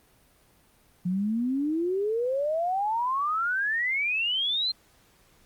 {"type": "exponential sweep", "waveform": "sine", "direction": "up", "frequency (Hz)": [174.61, 4200], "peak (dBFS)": -24, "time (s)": [1.05, 4.72], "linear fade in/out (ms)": 10, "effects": ["pink hiss -61 dBFS RMS until 5.45 s", "Opus 32 kbps"]}